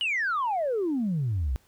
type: exponential sweep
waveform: sine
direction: down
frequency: 3003 to 58.27 Hz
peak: -23 dBFS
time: 0.01-1.56 s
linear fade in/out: 0 ms
effects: tanh soft clip ceiling -21 dBFS + pink hiss -63 dBFS RMS until 1.67 s